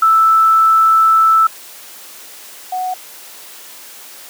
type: tone pair in turn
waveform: sine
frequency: 1318.5 / 738.6 Hz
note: E6 / F#5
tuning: 0 / -3 cents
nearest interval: minor seventh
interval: 1003 cents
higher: first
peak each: -7 / -17 dBFS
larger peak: first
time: 0.02-1.47 / 2.72-2.94 s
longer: first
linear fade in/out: 5 ms
effects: white hiss -36 dBFS RMS until 4.29 s + high-pass 300 Hz 12 dB/octave